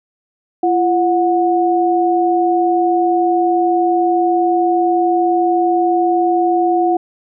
sine tone pair together, 341.7 / 730.3 Hz, F4 / F#5, -38 / -23 cents, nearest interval octave + minor second, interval 1315 cents, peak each -14 dBFS, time 0.63-6.97 s, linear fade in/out 5 ms, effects none

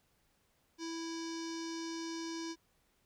square tone with low-pass filter, 329.6 Hz, E4, in tune, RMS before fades -41 dBFS, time 0.78-2.56 s, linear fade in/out 50 ms, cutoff 5600 Hz, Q 4.9, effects pink hiss -74 dBFS RMS until 3.05 s

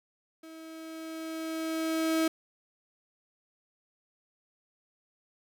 35% pulse tone with level ramp, 321.8 Hz, E4, 42 cents flat, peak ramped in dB -44 to -22 dBFS, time 0.43-2.28 s, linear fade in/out 5 ms, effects none

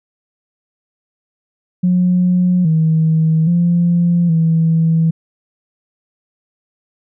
sine tone with pitch steps, 180 / 159.7 / 172.7 / 163 Hz, F#3 / D#3 / F3 / E3, -47 / +45 / -19 / -19 cents, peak -9 dBFS, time 1.83-5.11 s, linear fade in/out 10 ms, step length 820 ms, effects tanh soft clip ceiling -5 dBFS

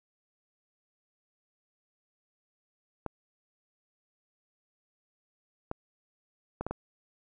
clicks, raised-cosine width 1 ms, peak -19 dBFS, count 5, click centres 3.063 / 5.714 / 6.61 / 6.666 / 6.71 s, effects none

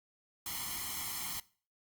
white noise with comb filter, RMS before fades -39 dBFS, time 0.46-1.4 s, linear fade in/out 2 ms, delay 0.95 ms, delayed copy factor +0.85, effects noise-tail reverb RT60 0.4 s tail -20 dB re dry + Opus 48 kbps

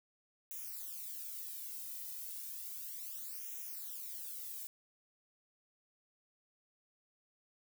violet noise with flanger, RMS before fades -45 dBFS, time 0.51-4.67 s, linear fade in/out 0 ms, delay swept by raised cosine 0.22 to 1.82 ms, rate 0.33 Hz, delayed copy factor -0.95, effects none

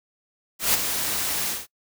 white noise with ADSR envelope, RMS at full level -18 dBFS, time 0.59-1.67 s, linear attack 150 ms, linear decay 16 ms, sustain -8 dB, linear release 190 ms, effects noise-tail reverb RT60 0.1 s tail -23 dB re dry

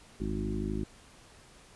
harmonic tone with a mistuned harmonic, 52.2 Hz, G#1, 10 cents sharp, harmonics 1 / 2 / 3 / 4 / 5 / 6 / 7, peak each -36 / -40 / -40 / -36 / -41 / -39 / -39 dBFS, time 0.2-0.84 s, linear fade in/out 5 ms, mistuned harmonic 2, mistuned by -30 cents, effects pink hiss -56 dBFS RMS until 1.75 s + resampled to 24000 Hz

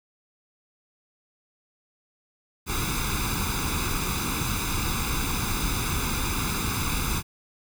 pink noise with comb filter, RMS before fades -27 dBFS, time 2.66-7.23 s, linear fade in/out 50 ms, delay 0.81 ms, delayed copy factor +0.8, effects none

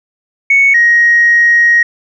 sine tone pair in turn, 2217 / 1882.2 Hz, C#7 / A#6, 0 / +16 cents, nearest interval minor third, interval 284 cents, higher first, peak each -4 dBFS, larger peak neither, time 0.5-0.74 / 0.74-1.83 s, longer second, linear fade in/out 5 ms, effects tanh soft clip ceiling 0 dBFS

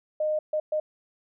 sine tone bursts at uneven times, 614 Hz, D#5, 23 cents flat, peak -23 dBFS, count 3, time 0.2-0.39 / 0.53-0.6 / 0.72-0.8 s, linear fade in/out 5 ms, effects none

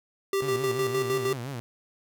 square tone with tremolo, 392 Hz, G4, in tune, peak -24 dBFS, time 0.33-1.33 s, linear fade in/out 2 ms, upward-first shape square, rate 6.5 Hz, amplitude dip 50%
sawtooth tone with vibrato, 128.7 Hz, C3, 28 cents flat, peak -29 dBFS, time 0.42-1.6 s, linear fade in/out 0 ms, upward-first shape sine, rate 5.8 Hz, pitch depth 170 cents each way
effects none

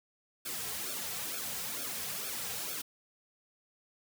white noise with flanger, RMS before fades -38 dBFS, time 0.45-2.82 s, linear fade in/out 10 ms, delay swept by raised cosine 1 to 3.4 ms, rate 2.2 Hz, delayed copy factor -0.8, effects none

